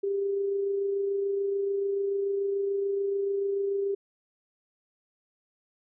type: tone with amplitude modulation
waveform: sine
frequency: 397.1 Hz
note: G4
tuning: 22 cents sharp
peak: -24 dBFS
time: 0.03-3.95 s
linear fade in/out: 10 ms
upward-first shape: sine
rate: 26.9 Hz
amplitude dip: 30%
effects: none